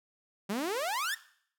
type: exponential sweep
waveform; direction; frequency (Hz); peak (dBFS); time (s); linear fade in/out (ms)
sawtooth; up; 188 to 1882; -27; 0.49-1.15; 10
effects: noise-tail reverb RT60 0.6 s tail -17 dB re dry